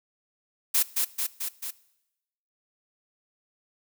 blue noise with echo, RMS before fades -22 dBFS, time 0.74-0.83 s, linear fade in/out 10 ms, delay 220 ms, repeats 4, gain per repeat -3 dB, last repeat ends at 1.71 s, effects noise-tail reverb RT60 0.9 s tail -20 dB re dry

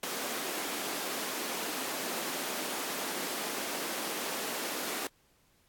pink high-pass noise, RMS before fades -36 dBFS, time 0.03-5.07 s, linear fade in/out 2 ms, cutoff 250 Hz, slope 24 dB/octave, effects pink hiss -68 dBFS RMS until 5.68 s + AAC 64 kbps

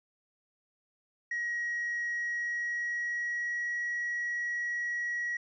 triangle tone with pitch glide, 1899 to 1914.4 Hz, A#6 to A#6, +32 to +46 cents, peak -28 dBFS, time 1.31-5.37 s, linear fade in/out 5 ms, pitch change +14 cents, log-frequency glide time 2.11-3.78 s, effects tanh soft clip ceiling -26 dBFS + resampled to 16000 Hz

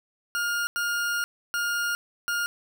40% pulse tone bursts at uneven times, 1416 Hz, F6, 23 cents sharp, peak -24 dBFS, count 4, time 0.35-0.67 / 0.76-1.24 / 1.54-1.95 / 2.28-2.46 s, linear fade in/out 0 ms, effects none

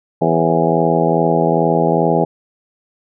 harmonic tone with a mistuned harmonic, 82.41 Hz, E2, in tune, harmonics 2 / 3 / 4 / 5 / 6 / 7 / 8 / 9 / 10, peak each -18 / -22 / -21 / -19 / -20 / -23 / -20 / -24 / -20 dBFS, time 0.21-2.25 s, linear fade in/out 10 ms, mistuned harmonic 7, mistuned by -66 cents, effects none

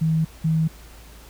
sine tone pair in turn, 159.9 / 159.9 Hz, D#3 / D#3, +48 / +48 cents, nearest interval unison, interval 0 cents, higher neither, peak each -17 / -17 dBFS, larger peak neither, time 0.01-0.25 / 0.44-0.68 s, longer neither, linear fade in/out 10 ms, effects added 55 Hz sine -44 dBFS peak until 1.29 s + pink hiss -48 dBFS RMS until 1.29 s

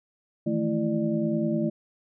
sine tone cluster, 158.5 / 168.6 / 220.2 / 332.6 / 594 Hz, D#3 / E3 / A3 / E4 / D5, +32 / +39 / +2 / +16 / +20 cents, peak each -31 / -35 / -26 / -29 / -32 dBFS, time 0.46-1.7 s, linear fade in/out 10 ms, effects none

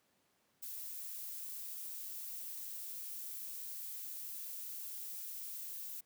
violet noise, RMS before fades -45 dBFS, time 0.62-6.01 s, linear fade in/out 10 ms, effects pink hiss -75 dBFS RMS until 6.05 s + high-pass 150 Hz 12 dB/octave

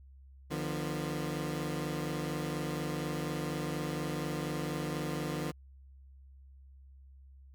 20% pulse chord, B diminished, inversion first, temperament equal with one note detuned, 150.44 / 174.61 / 246.9 Hz, D3 / F3 / B3, +42 / 0 / 0 cents, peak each -31 / -34 / -37 dBFS, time 0.5-5.52 s, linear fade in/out 20 ms, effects added 67 Hz sine -52 dBFS peak until 7.54 s

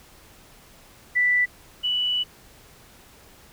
sine tone pair in turn, 1975.5 / 2960 Hz, B6 / F#7, 0 / 0 cents, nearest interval perfect fifth, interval 700 cents, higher second, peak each -17 / -21 dBFS, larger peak first, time 1.15-1.46 / 1.83-2.24 s, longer second, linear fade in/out 20 ms, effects pink hiss -51 dBFS RMS until 3.52 s

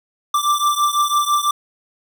square beating tone pair, 1174.7 / 1180.7 Hz, D6 / D6, 0 / +9 cents, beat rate 6 Hz, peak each -18 / -20 dBFS, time 0.34-1.51 s, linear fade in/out 5 ms, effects none

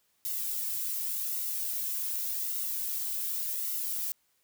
violet noise with flanger, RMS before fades -33 dBFS, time 0.25-4.12 s, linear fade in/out 0 ms, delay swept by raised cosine 1.2 to 2.18 ms, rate 0.87 Hz, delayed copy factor -0.5, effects white hiss -72 dBFS RMS until 4.43 s

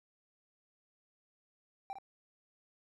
triangle tone with echo, 784 Hz, G5, in tune, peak -36 dBFS, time 1.9-1.93 s, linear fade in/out 0 ms, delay 55 ms, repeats 1, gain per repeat -7 dB, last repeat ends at 1.985 s, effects none

